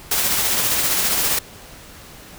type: noise with tremolo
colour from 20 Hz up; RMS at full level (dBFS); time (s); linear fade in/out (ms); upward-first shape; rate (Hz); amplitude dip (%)
white; -18; 0.11-1.39; 5; sine; 15; 30
effects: pink hiss -41 dBFS RMS until 2.38 s